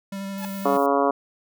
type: tone with vibrato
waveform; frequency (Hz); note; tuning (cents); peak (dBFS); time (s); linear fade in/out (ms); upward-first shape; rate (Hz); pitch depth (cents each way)
square; 196; G3; 0; -30; 0.12-0.77; 5; square; 12; 11
type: tone with exponential growth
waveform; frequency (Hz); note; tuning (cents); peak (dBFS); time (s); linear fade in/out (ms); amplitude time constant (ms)
sawtooth; 860; A5; -40; -25; 0.35-0.45; 0; 21
type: noise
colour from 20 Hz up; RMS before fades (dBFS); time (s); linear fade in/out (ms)
violet; -42; 0.38-0.86; 0
type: harmonic tone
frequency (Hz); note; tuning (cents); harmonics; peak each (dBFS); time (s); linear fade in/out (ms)
140; C#3; +18; 2 / 3 / 4 / 5 / 6 / 7 / 8 / 9 / 10; -25 / -24 / -24 / -24 / -33 / -26 / -26 / -33 / -37; 0.65-1.11; 5
effects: none